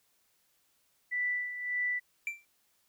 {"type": "tone with tremolo", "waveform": "sine", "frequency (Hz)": 1975.5, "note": "B6", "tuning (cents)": 0, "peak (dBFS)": -28, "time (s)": [1.11, 2], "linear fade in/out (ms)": 20, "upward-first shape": "sine", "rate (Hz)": 1.7, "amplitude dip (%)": 65}
{"type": "tone with exponential decay", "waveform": "triangle", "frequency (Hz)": 2349, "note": "D7", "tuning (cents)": 0, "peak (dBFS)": -27, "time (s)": [2.27, 2.45], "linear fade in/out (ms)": 1, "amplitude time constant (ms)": 38}
{"effects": ["white hiss -72 dBFS RMS until 2.88 s"]}